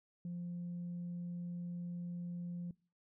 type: tone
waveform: sine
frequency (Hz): 174.61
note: F3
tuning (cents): 0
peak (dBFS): -38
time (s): 0.25-2.71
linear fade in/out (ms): 2
effects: noise-tail reverb RT60 0.4 s tail -25 dB re dry + tanh soft clip ceiling -37 dBFS